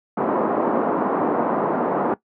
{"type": "band-pass noise", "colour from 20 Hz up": "pink", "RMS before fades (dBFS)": -21, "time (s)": [0.17, 2.14], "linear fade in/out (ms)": 2, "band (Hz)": [230, 1100], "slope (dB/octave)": 24, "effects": ["noise-tail reverb RT60 0.1 s tail -18 dB re dry"]}